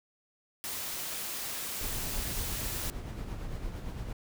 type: noise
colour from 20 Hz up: white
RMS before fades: -37 dBFS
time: 0.64-2.9 s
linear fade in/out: 0 ms
type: noise with tremolo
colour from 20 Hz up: brown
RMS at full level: -36 dBFS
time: 1.81-4.13 s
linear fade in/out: 5 ms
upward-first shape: sine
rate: 8.8 Hz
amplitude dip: 40%
effects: none